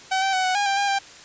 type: tone with pitch steps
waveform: sawtooth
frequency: 760 / 775 / 749 / 742 / 814 / 789 / 805 / 790 Hz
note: F#5 / G5 / F#5 / F#5 / G#5 / G5 / G5 / G5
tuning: +46 / -20 / +21 / +5 / -35 / +11 / +46 / +13 cents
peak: -16 dBFS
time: 0.11-0.99 s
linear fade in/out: 10 ms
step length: 110 ms
effects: white hiss -44 dBFS RMS until 1.24 s + resampled to 16000 Hz